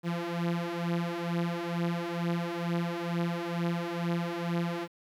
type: beating tone pair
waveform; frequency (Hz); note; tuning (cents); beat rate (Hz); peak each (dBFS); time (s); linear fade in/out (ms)
sawtooth; 169.9 / 172.1; F3 / F3; -47 / -25; 2.2; -29 / -28; 0.03-4.88; 50
effects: low-pass 4000 Hz 12 dB/octave + 10-bit